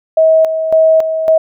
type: tone with tremolo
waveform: sine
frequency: 640 Hz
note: D#5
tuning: 49 cents sharp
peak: -5 dBFS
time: 0.17-1.38 s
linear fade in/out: 5 ms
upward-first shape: square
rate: 1.8 Hz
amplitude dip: 60%
effects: none